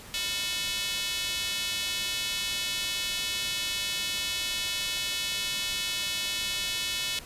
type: tone with high-pass filter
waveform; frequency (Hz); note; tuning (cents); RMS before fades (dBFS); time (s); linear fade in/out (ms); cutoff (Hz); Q
square; 199.5; G3; +31; -31; 0.14-7.19; 0; 3100; 2
effects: pink hiss -46 dBFS RMS until 7.25 s + resampled to 32000 Hz